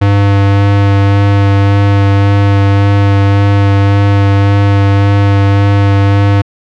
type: tone with vibrato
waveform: square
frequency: 99.9 Hz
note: G2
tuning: 33 cents sharp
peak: -6 dBFS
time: 0.01-6.42 s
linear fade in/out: 10 ms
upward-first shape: sine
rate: 1.8 Hz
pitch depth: 11 cents each way
effects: low-pass 3000 Hz 12 dB/octave